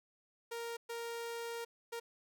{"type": "tone bursts at uneven times", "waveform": "sawtooth", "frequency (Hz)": 466.2, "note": "A#4", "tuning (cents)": 0, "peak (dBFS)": -36, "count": 3, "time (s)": [[0.51, 0.77], [0.89, 1.65], [1.92, 2]], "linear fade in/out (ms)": 10, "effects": []}